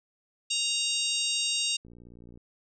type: harmonic tone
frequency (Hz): 932.3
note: A#5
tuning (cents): 0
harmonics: 3 / 4 / 5 / 6 / 7 / 8 / 9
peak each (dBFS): -31 / -31 / -35 / -36 / -38 / -37 / -36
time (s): 0.5-1.77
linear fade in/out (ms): 10
type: click train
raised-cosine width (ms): 3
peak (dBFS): -38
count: 32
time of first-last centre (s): 1.85-2.375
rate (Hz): 59.1
effects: none